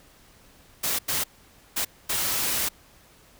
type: noise bursts at uneven times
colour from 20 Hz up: white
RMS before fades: -26 dBFS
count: 4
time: 0.83-0.99 / 1.08-1.24 / 1.76-1.85 / 2.09-2.69 s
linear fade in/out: 10 ms
effects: pink hiss -55 dBFS RMS until 3.39 s